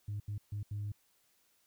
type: tone bursts at uneven times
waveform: sine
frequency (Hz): 103.2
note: G#2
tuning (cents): -10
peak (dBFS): -34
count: 4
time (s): 0.08-0.2 / 0.28-0.38 / 0.52-0.63 / 0.71-0.92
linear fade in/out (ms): 5
effects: tanh soft clip ceiling -33 dBFS + white hiss -72 dBFS RMS until 1.66 s